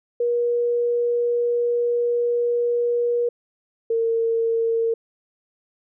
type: tone pair in turn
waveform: sine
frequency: 478.2 / 456.8 Hz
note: A#4 / A#4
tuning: +44 / -35 cents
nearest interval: minor second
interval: 79 cents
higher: first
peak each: -18 dBFS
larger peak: neither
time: 0.2-3.29 / 3.9-4.94 s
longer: first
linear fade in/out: 5 ms
effects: none